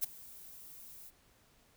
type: noise with ADSR envelope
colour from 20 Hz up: violet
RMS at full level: -30 dBFS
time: 0.01-1.11 s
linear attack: 27 ms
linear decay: 12 ms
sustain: -22 dB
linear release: 31 ms
effects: pink hiss -67 dBFS RMS until 1.76 s